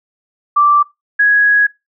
sine tone pair in turn, 1170 / 1665.1 Hz, D6 / G#6, -7 / +4 cents, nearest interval tritone, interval 611 cents, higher second, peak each -7 dBFS, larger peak neither, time 0.56-0.83 / 1.19-1.67 s, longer second, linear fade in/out 10 ms, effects noise-tail reverb RT60 0.2 s tail -20 dB re dry

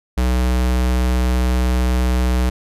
square tone, 62.3 Hz, B1, 16 cents sharp, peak -15 dBFS, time 0.17-2.5 s, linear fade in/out 10 ms, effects resampled to 32000 Hz

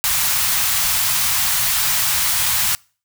white band-stop noise, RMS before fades -18 dBFS, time 0.04-2.75 s, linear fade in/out 0 ms, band 160 to 790 Hz, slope 24 dB/octave, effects noise-tail reverb RT60 0.4 s tail -26 dB re dry

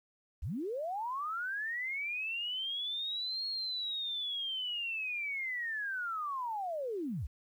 sine linear two-way sweep, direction up then down, 48.32 to 4307 to 48.32 Hz, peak -34 dBFS, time 0.42-7.27 s, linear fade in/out 10 ms, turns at 3.47 s, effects 11-bit

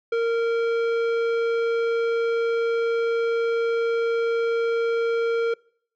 sine tone with tanh clipping, 462.1 Hz, A#4, 15 cents flat, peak -22 dBFS, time 0.12-5.54 s, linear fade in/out 5 ms, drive 13 dB, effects noise-tail reverb RT60 0.6 s tail -25 dB re dry

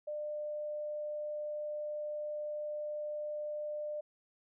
sine tone, 599 Hz, D5, 34 cents sharp, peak -36 dBFS, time 0.07-4.01 s, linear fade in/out 10 ms, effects none

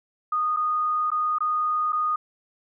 sine tone with dropouts, 1234 Hz, D#6, 15 cents flat, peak -21 dBFS, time 0.32-2.16 s, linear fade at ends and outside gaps 5 ms, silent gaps 0.564-0.569 / 1.104-1.116 / 1.385-1.405 / 1.923-1.929 s, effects none

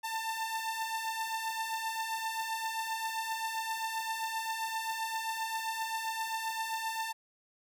sawtooth beating tone pair, 888 / 895.6 Hz, A5 / A5, +16 / +30 cents, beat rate 7.6 Hz, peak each -36 / -31 dBFS, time 0.03-7.13 s, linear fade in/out 20 ms, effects none

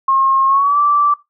sine tone with pitch glide, 1075 to 1165.5 Hz, C6 to D6, +47 to -14 cents, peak -10 dBFS, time 0.08-1.14 s, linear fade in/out 5 ms, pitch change +139 cents, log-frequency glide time 0.47-0.78 s, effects noise-tail reverb RT60 0.2 s tail -18 dB re dry

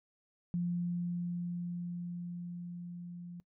sine tone with level ramp, 174.61 Hz, F3, in tune, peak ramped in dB -30 to -43 dBFS, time 0.54-3.4 s, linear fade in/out 0 ms, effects noise-tail reverb RT60 0.1 s tail -22 dB re dry

